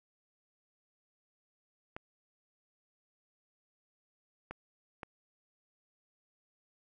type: clicks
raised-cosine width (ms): 0.5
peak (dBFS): -26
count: 3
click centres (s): 1.965 / 4.51 / 5.032
effects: none